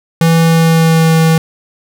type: tone with pitch glide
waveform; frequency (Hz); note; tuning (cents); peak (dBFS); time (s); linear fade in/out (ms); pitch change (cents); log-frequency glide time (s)
square; 164.81 to 161.89; E3 to E3; 0 to -31; -7; 0.21-1.38; 2; -31; 0.41-1.15
effects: none